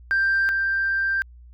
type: tone pair in turn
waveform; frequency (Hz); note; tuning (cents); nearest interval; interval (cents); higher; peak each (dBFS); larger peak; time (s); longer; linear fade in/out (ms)
sine; 1577 / 1577; G6 / G6; +10 / +10; unison; 0; neither; -16 / -19; first; 0.11-0.49 / 0.49-1.22; second; 0
effects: tanh soft clip ceiling -15 dBFS + added 60 Hz sine -43 dBFS peak until 1.53 s